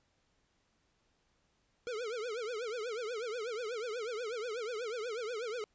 square tone with vibrato, 459.1 Hz, A#4, 26 cents flat, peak -37 dBFS, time 1.87-5.64 s, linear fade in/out 0 ms, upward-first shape triangle, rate 8.2 Hz, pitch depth 200 cents each way, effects pink hiss -75 dBFS RMS until 5.74 s + resampled to 16000 Hz

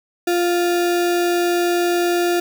sine tone with sample-and-hold, 349.2 Hz, F4, in tune, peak -15 dBFS, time 0.27-2.4 s, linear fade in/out 5 ms, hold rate 1050 Hz, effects none

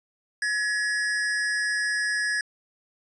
square tone pair together, 1689.1 / 1896 Hz, G#6 / A#6, +29 / +29 cents, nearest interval major second, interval 200 cents, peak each -25 / -33 dBFS, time 0.42-2.41 s, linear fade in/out 2 ms, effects resampled to 22050 Hz

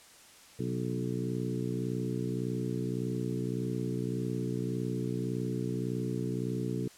harmonic tone with a mistuned harmonic, 61.74 Hz, B1, in tune, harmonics 2 / 3 / 4 / 5 / 6 / 7, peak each -35 / -37 / -38 / -39 / -40 / -40 dBFS, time 0.59-6.88 s, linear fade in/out 5 ms, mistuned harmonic 2, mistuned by +52 cents, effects white hiss -55 dBFS RMS until 6.97 s + low-pass 10000 Hz 12 dB/octave

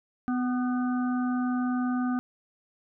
harmonic tone with a mistuned harmonic, 250.2 Hz, B3, 23 cents sharp, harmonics 1 / 3 / 5 / 6, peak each -25 / -37 / -38 / -41 dBFS, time 0.28-2.19 s, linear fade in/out 0 ms, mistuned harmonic 5, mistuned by -37 cents, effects none

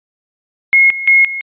sine tone with tremolo, 2160 Hz, C#7, 45 cents flat, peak -5 dBFS, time 0.73-1.41 s, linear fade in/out 0 ms, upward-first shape square, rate 2.9 Hz, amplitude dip 80%, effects resampled to 8000 Hz

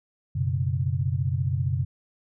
sine chord, F# suspended fourth, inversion none, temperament equal, 92.5 / 123.47 / 138.59 Hz, F#2 / B2 / C#3, 0 / 0 / 0 cents, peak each -27 dBFS, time 0.35-1.85 s, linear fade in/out 10 ms, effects none

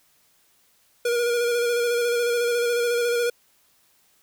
square tone with vibrato, 476.8 Hz, A#4, 39 cents sharp, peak -21 dBFS, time 1.05-3.3 s, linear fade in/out 5 ms, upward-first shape square, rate 14 Hz, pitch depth 21 cents each way, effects white hiss -62 dBFS RMS until 4.22 s

